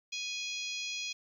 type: harmonic tone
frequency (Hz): 830.6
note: G#5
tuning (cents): 0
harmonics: 3 / 4 / 5 / 6 / 7 / 8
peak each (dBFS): -39 / -41 / -43 / -45 / -46 / -47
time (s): 0.12-1.13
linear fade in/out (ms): 10
effects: 11-bit